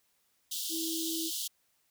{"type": "high-pass noise", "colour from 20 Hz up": "pink", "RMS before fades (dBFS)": -36, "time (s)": [0.51, 1.48], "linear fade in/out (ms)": 10, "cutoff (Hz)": 3000, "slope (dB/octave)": 96}
{"type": "tone", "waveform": "sine", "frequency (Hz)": 325.5, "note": "E4", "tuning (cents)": -22, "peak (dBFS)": -35, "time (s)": [0.69, 1.31], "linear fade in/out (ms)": 50}
{"effects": ["white hiss -73 dBFS RMS until 1.9 s"]}